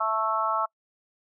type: harmonic tone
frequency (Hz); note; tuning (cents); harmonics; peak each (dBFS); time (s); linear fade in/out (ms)
220; A3; 0; 3 / 4 / 5 / 6; -31 / -30 / -28 / -27; 0-0.66; 10
effects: noise-tail reverb RT60 0.1 s tail -26 dB re dry